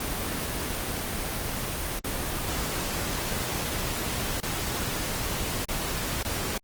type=noise with dropouts; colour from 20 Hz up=pink; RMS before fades=-30 dBFS; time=0-6.58 s; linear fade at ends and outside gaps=5 ms; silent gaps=1.993-2.042 / 4.404-4.429 / 5.65-5.685 / 6.23-6.247 s; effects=Opus 24 kbps